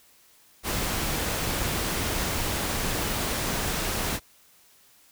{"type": "noise", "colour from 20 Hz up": "pink", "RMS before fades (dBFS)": -28, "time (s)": [0.63, 4.2], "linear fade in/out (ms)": 50, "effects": ["white hiss -58 dBFS RMS until 5.11 s"]}